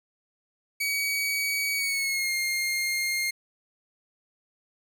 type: tone with pitch glide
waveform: sawtooth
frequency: 2263 to 2124 Hz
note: C#7 to C7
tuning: +35 to +25 cents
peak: -22 dBFS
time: 0.8-3.31 s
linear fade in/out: 10 ms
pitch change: -110 cents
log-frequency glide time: 1.74-2.33 s
effects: none